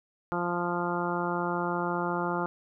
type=harmonic tone; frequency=174.61 Hz; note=F3; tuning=in tune; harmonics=1 / 2 / 3 / 4 / 5 / 6 / 7 / 8; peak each=-34 / -33 / -37 / -37 / -34 / -38 / -36 / -37 dBFS; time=0.32-2.46 s; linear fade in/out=0 ms; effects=none